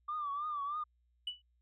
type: tone with vibrato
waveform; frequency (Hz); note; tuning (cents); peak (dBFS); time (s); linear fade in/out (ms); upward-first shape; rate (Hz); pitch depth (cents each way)
sine; 1174.7; D6; 0; -34; 0.08-0.84; 10; triangle; 3.2; 100
type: tone with exponential decay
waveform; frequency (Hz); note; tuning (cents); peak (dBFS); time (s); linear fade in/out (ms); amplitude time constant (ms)
sine; 2960; F#7; 0; -31; 1.27-1.42; 5; 31
effects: tanh soft clip ceiling -30 dBFS + added 60 Hz sine -70 dBFS peak until 1.61 s